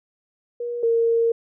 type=tone pair in turn; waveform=sine; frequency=478 / 461.1 Hz; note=A#4 / A#4; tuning=+43 / -19 cents; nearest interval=minor second; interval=62 cents; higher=first; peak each=-25 / -16 dBFS; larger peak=second; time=0.6-0.83 / 0.83-1.32 s; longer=second; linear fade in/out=5 ms; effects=none